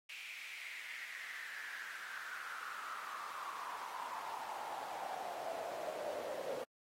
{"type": "noise with high-pass filter sweep", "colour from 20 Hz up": "brown", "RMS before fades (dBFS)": -45, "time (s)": [0.09, 6.64], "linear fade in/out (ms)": 5, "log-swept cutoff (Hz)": [2500, 520], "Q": 6.4, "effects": ["AAC 48 kbps"]}